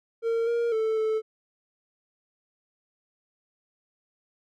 triangle tone with pitch steps, 458.6 / 469.2 / 441.3 / 437.7 Hz, A#4 / A#4 / A4 / A4, -28 / +11 / +5 / -9 cents, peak -21 dBFS, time 0.22-1.22 s, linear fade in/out 50 ms, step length 250 ms, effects none

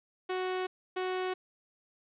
sawtooth tone pair in turn, 370 / 370 Hz, F#4 / F#4, 0 / 0 cents, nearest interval unison, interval 0 cents, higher neither, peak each -27 dBFS, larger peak neither, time 0.29-0.67 / 0.96-1.34 s, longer neither, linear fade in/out 10 ms, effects resampled to 8000 Hz + 10-bit

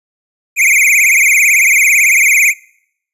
square tone with vibrato, 2269 Hz, C#7, 40 cents sharp, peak -7 dBFS, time 0.56-2.54 s, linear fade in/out 50 ms, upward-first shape triangle, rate 18 Hz, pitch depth 190 cents each way, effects noise-tail reverb RT60 0.7 s tail -25 dB re dry + resampled to 32000 Hz

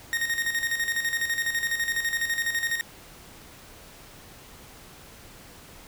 40% pulse tone with tremolo, 1857 Hz, A#6, 7 cents flat, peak -22 dBFS, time 0.13-2.81 s, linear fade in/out 0 ms, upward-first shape square, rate 12 Hz, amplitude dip 60%, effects pink hiss -48 dBFS RMS until 5.87 s

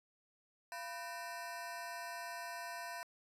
25% pulse ring-modulated tone, 837 Hz, G#5, 13 cents sharp, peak -36 dBFS, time 0.72-3.03 s, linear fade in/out 0 ms, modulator 149 Hz, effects resampled to 32000 Hz

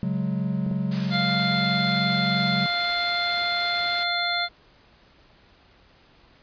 triangle chord, C# suspended fourth, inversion none, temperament just, 138.59 / 184.79 / 207.9 Hz, C#3 / F#3 / G#3, 0 / -2 / +2 cents, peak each -27 / -24 / -27 dBFS, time 0.03-2.66 s, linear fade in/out 0 ms
clicks, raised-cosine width 2 ms, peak -24 dBFS, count 2, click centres 0.665 / 0.713 s
white noise, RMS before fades -35 dBFS, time 0.91-4.04 s, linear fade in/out 10 ms
harmonic tone, 698.5 Hz, F5, in tune, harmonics 1 / 2 / 3 / 5 / 6, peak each -29 / -29 / -29 / -29 / -29 dBFS, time 1.1-4.49 s, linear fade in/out 50 ms
effects pink hiss -56 dBFS RMS until 6.42 s + resampled to 11025 Hz

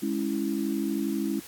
sine chord, C# minor, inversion second, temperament equal, 207.7 / 277.2 / 329.6 Hz, G#3 / C#4 / E4, 0 / 0 / 0 cents, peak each -30 dBFS, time 0.02-1.4 s, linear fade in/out 10 ms, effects white hiss -46 dBFS RMS until 1.47 s + AAC 64 kbps

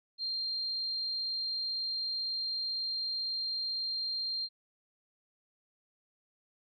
sine tone, 4186 Hz, C8, in tune, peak -32 dBFS, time 0.18-4.49 s, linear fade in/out 50 ms, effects none

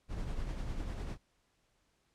brown noise with tremolo, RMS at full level -36 dBFS, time 0.08-1.18 s, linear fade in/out 50 ms, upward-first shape triangle, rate 10 Hz, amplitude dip 45%, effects pink hiss -75 dBFS RMS until 2.14 s + low-pass 9000 Hz 12 dB/octave

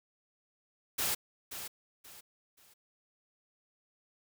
white noise with echo, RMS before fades -32 dBFS, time 0.98-1.15 s, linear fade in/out 10 ms, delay 530 ms, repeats 3, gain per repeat -10 dB, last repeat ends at 2.74 s, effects none

